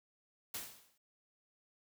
white noise with exponential decay, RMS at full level -39 dBFS, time 0.54-0.98 s, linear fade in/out 5 ms, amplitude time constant 95 ms, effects none

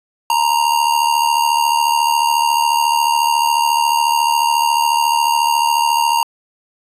square tone with amplitude modulation, 932.3 Hz, A#5, in tune, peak -10 dBFS, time 0.3-6.23 s, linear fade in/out 2 ms, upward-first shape sine, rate 74.1 Hz, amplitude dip 70%, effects resampled to 32000 Hz

